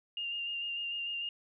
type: tone with vibrato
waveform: sine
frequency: 2809 Hz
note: F7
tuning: 9 cents sharp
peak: -34 dBFS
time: 0.17-1.29 s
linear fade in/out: 2 ms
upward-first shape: square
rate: 6.7 Hz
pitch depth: 17 cents each way
effects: none